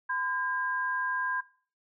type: tone pair together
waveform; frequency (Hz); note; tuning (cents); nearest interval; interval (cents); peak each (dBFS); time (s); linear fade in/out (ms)
sine; 1016.1 / 1613; B5 / G6; +49 / +49; minor sixth; 800; -32 / -30; 0.09-1.41; 10
effects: noise-tail reverb RT60 0.4 s tail -17 dB re dry